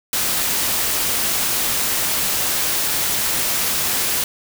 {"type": "noise", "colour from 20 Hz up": "white", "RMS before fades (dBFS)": -20, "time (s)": [0.13, 4.24], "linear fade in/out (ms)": 2, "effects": []}